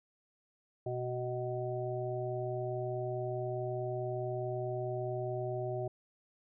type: harmonic tone with a mistuned harmonic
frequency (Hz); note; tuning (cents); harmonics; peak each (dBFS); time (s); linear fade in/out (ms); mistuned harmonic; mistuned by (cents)
124.7; B2; +17; 1 / 3 / 5 / 6; -38 / -38 / -39 / -44; 0.86-5.88; 5; 1; -16
effects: none